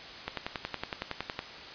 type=click train; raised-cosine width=0.3 ms; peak=-16 dBFS; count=13; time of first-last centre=0.28-1.391 s; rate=10.8 Hz; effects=white hiss -44 dBFS RMS until 1.74 s + resampled to 11025 Hz